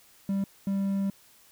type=tone bursts at uneven times; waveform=triangle; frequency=196.4 Hz; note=G3; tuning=4 cents sharp; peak=-23 dBFS; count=2; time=0.29-0.44 / 0.67-1.1 s; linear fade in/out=2 ms; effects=white hiss -58 dBFS RMS until 1.51 s